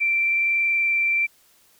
sine tone with frequency modulation, 2349 Hz, D7, in tune, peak -18 dBFS, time 0-1.27 s, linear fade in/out 20 ms, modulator 21.1 Hz, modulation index 0.68, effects white hiss -58 dBFS RMS until 1.79 s

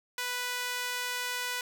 sawtooth tone with high-pass filter, 493.9 Hz, B4, in tune, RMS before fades -34 dBFS, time 0.18-1.61 s, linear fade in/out 2 ms, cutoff 1500 Hz, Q 0.88, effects none

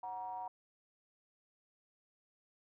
triangle ring-modulated tone, 103.83 Hz, G#2, in tune, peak -35 dBFS, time 0.03-0.48 s, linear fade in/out 5 ms, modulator 843 Hz, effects none

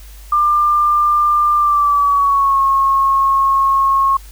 sine tone with pitch glide, 1194 to 1088.6 Hz, D6 to C#6, +28 to -32 cents, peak -10 dBFS, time 0.32-4.17 s, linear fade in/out 5 ms, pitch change -160 cents, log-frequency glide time 1.55-2.61 s, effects added 50 Hz sine -34 dBFS peak until 4.31 s + white hiss -44 dBFS RMS until 4.31 s

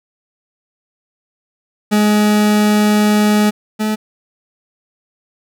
40% pulse tone pair in turn, 210 / 214.9 Hz, G#3 / A3, +19 / -41 cents, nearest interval unison, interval 40 cents, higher second, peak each -9 / -14 dBFS, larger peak first, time 1.91-3.51 / 3.79-3.96 s, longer first, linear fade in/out 20 ms, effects none

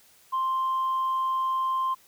sine tone, 1050 Hz, C6, 6 cents sharp, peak -22 dBFS, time 0.32-1.95 s, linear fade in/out 20 ms, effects tanh soft clip ceiling -21 dBFS + white hiss -58 dBFS RMS until 2.07 s

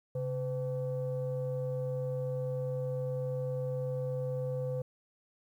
sine tone pair together, 135.14 / 507 Hz, C#3 / B4, -44 / +45 cents, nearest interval octave + major seventh, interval 2289 cents, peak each -33 / -33 dBFS, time 0.15-4.82 s, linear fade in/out 5 ms, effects tanh soft clip ceiling -27 dBFS + 11-bit

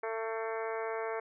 harmonic tone with a mistuned harmonic, 223.7 Hz, A3, 29 cents sharp, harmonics 2 / 3 / 4 / 5 / 6 / 7 / 8 / 9 / 10, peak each -36 / -40 / -42 / -44 / -46 / -47 / -48 / -49 / -50 dBFS, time 0.03-1.2 s, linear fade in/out 5 ms, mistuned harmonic 9, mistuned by +48 cents, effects none

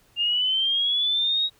sine linear sweep, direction up, 2794 to 3808 Hz, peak -20 dBFS, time 0.16-1.5 s, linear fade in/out 50 ms, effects pink hiss -60 dBFS RMS until 1.59 s

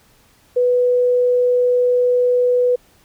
sine tone, 493.9 Hz, B4, in tune, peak -12 dBFS, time 0.56-2.76 s, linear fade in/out 10 ms, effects pink hiss -54 dBFS RMS until 3.04 s

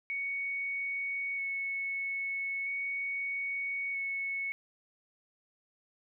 sine tone with vibrato, 2217 Hz, C#7, in tune, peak -32 dBFS, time 0.1-4.52 s, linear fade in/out 0 ms, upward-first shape square, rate 0.39 Hz, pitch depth 9 cents each way, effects none

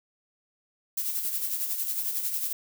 violet noise with tremolo, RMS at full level -28 dBFS, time 0.97-2.53 s, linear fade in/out 5 ms, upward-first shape sine, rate 11 Hz, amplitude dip 50%, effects none

